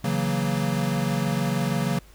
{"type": "chord", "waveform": "square", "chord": "F# dominant seventh", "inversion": "second", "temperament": "equal", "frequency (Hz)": [138.59, 164.81, 185, 233.1], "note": ["C#3", "E3", "F#3", "A#3"], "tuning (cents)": [0, 0, 0, 0], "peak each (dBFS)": [-28, -30, -28, -30], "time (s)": [0.04, 1.99], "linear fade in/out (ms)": 5, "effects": ["added 50 Hz sine -49 dBFS peak until 2.14 s", "pink hiss -55 dBFS RMS until 2.14 s"]}